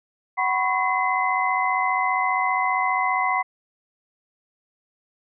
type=tone cluster; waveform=sine; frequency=748 / 996 / 1091 / 2045 Hz; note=F#5 / B5 / C#6 / C7; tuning=+19 / +14 / -28 / -40 cents; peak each=-25 dBFS; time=0.37-3.43 s; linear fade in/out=20 ms; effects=none